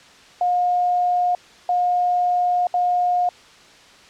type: tone bursts at uneven times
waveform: sine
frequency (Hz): 715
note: F5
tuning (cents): +41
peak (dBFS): -16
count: 3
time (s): 0.41-1.35 / 1.69-2.67 / 2.74-3.29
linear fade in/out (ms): 2
effects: white hiss -47 dBFS RMS until 4.09 s + low-pass 5000 Hz 12 dB/octave